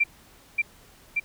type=tone with echo; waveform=sine; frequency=2359 Hz; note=D7; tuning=7 cents sharp; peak=-17 dBFS; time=0-0.04 s; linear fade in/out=10 ms; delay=580 ms; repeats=2; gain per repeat=-2 dB; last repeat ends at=1.2 s; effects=pink hiss -54 dBFS RMS until 1.24 s

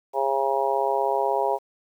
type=harmonic tone; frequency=136.2 Hz; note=C#3; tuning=30 cents flat; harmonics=3 / 4 / 5 / 6 / 7; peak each=-27 / -27 / -27 / -27 / -27 dBFS; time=0.13-1.59 s; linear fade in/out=50 ms; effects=9-bit

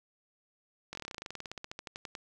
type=slowing click train; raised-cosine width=0.2 ms; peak=-23 dBFS; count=25; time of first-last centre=0.93-2.152 s; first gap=21 ms; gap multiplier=1.07; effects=none

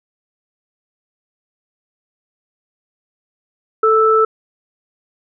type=tone pair together; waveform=sine; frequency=440.4 / 1318.5 Hz; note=A4 / E6; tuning=+2 / 0 cents; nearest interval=octave + perfect fifth; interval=1898 cents; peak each=-12 dBFS; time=3.83-4.25 s; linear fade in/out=5 ms; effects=none

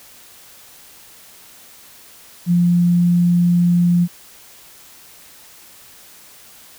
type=tone; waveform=sine; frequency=174.61 Hz; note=F3; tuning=in tune; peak=-11 dBFS; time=2.46-4.08 s; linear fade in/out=50 ms; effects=white hiss -44 dBFS RMS until 6.78 s

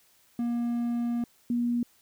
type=tone pair in turn; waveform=triangle / sine; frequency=237.4 / 239.5 Hz; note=A#3 / A#3; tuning=+32 / +47 cents; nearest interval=unison; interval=15 cents; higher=second; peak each=-24 dBFS; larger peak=neither; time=0.39-1.24 / 1.5-1.83 s; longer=first; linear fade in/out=2 ms; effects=white hiss -63 dBFS RMS until 2.01 s

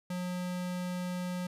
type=tone; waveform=square; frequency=180 Hz; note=F#3; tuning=47 cents flat; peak=-34 dBFS; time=0.1-1.47 s; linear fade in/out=5 ms; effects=resampled to 32000 Hz

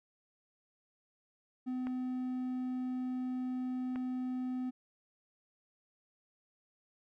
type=tone; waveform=triangle; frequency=253.9 Hz; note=B3; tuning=48 cents sharp; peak=-32 dBFS; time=1.66-4.71 s; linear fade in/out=20 ms
type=clicks; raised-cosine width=0.5 ms; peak=-30 dBFS; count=2; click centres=1.87 / 3.959 s
effects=none

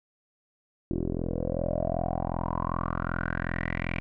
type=tone with low-pass filter sweep; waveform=10% pulse; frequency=42.62 Hz; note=F1; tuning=41 cents flat; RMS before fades=-30 dBFS; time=0.91-4 s; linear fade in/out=0 ms; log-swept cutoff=360 to 2400 Hz; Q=7.3; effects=none

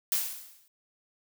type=noise with exponential decay; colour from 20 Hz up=blue; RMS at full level=-25 dBFS; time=0.12-0.68 s; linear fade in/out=1 ms; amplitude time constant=120 ms; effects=none

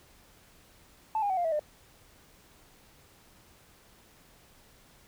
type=tone with pitch steps; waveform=sine; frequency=876 / 812.6 / 753.8 / 699.3 / 648.7 / 601.8 Hz; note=A5 / G#5 / F#5 / F5 / E5 / D5; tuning=-8 / -38 / +32 / +2 / -28 / +42 cents; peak=-25 dBFS; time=1.15-1.594 s; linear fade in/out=2 ms; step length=74 ms; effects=tanh soft clip ceiling -21 dBFS + pink hiss -59 dBFS RMS until 5.07 s

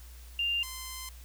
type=tone pair in turn; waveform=sine / 5% pulse; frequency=2794 / 1037.2 Hz; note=F7 / C6; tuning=0 / -15 cents; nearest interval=octave + perfect fourth; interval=1715 cents; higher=first; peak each=-27 dBFS; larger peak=neither; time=0.39-0.63 / 0.63-1.09 s; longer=second; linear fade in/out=2 ms; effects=added 60 Hz sine -46 dBFS peak until 1.24 s + white hiss -56 dBFS RMS until 1.24 s

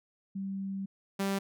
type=tone pair in turn; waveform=sine / sawtooth; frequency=194.5 / 196.19 Hz; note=G3 / G3; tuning=-13 / +2 cents; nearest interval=unison; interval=15 cents; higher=second; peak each=-33 / -25 dBFS; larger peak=second; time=0.35-0.86 / 1.19-1.39 s; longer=first; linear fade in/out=10 ms; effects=none

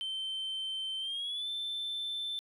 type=tone with pitch glide; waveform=sine; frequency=3100 to 3540 Hz; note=G7 to A7; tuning=-20 to +10 cents; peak=-32 dBFS; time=0.01-2.39 s; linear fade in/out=0 ms; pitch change=+230 cents; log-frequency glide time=0.99-1.48 s; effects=tanh soft clip ceiling -32 dBFS + 12-bit

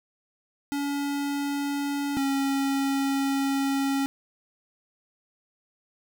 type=tone pair in turn; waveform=square; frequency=283.8 / 274.3 Hz; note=C#4 / C#4; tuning=+41 / -18 cents; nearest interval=minor second; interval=59 cents; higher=first; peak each=-27 / -24 dBFS; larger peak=second; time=0.72-2.17 / 2.17-4.06 s; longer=second; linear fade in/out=0 ms; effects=none

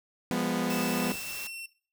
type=chord; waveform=sawtooth; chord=F diminished; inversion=none; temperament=equal with one note detuned; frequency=174.61 / 204.9 / 246.9 Hz; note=F3 / Ab3 / Cb4; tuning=0 / -23 / 0 cents; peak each=-29 / -29 / -26 dBFS; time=0.31-1.12 s; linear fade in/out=0 ms
type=noise; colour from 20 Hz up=white; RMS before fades=-40 dBFS; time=0.7-1.47 s; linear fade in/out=0 ms
type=tone with pitch glide; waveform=sawtooth; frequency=2637 to 2710 Hz; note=E7 to E7; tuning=0 to +47 cents; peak=-35 dBFS; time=0.7-1.66 s; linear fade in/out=5 ms; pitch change=+47 cents; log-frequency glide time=0.8-1.51 s
type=clicks; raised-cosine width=2 ms; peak=-35 dBFS; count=2; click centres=1.142 / 1.155 s
effects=noise-tail reverb RT60 0.4 s tail -17 dB re dry

